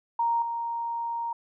sine tone with level steps, 932.3 Hz, A#5, in tune, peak -22 / -28 dBFS, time 0.19-1.33 s, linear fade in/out 5 ms, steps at 0.42 s, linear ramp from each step 2 ms, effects none

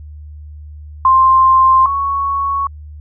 sine tone pair in turn, 1051 / 1109.8 Hz, C6 / C#6, +7 / +2 cents, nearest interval minor second, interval 95 cents, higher second, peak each -6 / -14 dBFS, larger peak first, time 1.05-1.86 / 1.86-2.67 s, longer neither, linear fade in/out 2 ms, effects added 75 Hz sine -30 dBFS peak until 3 s

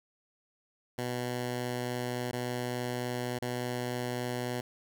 10% pulse tone with dropouts, 123.47 Hz, B2, in tune, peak -24 dBFS, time 0.98-4.61 s, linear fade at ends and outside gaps 5 ms, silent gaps 2.314-2.33 / 3.388-3.421 s, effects none

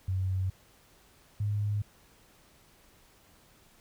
sine tone pair in turn, 94 / 103.62 Hz, F#2 / G#2, +28 / -3 cents, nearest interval major second, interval 169 cents, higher second, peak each -27 dBFS, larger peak neither, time 0.08-0.5 / 1.4-1.82 s, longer neither, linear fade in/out 5 ms, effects pink hiss -61 dBFS RMS until 3.8 s

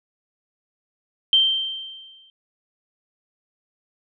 sine tone with exponential decay, 3136 Hz, G7, in tune, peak -11 dBFS, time 1.33-2.3 s, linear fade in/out 1 ms, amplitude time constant 210 ms, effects none

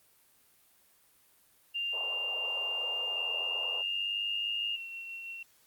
sine tone with pitch glide, 2794 to 2830 Hz, F7 to F7, 0 to +22 cents, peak -31 dBFS, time 1.74-4.77 s, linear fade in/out 20 ms, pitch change +22 cents, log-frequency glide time 2.52-4.48 s
pink band-pass noise, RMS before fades -46 dBFS, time 1.92-3.83 s, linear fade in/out 20 ms, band 450 to 1100 Hz, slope 48 dB/octave
sine tone with tremolo, 2724 Hz, F7, 44 cents flat, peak -38 dBFS, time 3.16-5.43 s, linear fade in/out 5 ms, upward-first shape triangle, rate 6.2 Hz, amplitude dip 30%
effects white hiss -65 dBFS RMS until 5.66 s + Opus 32 kbps

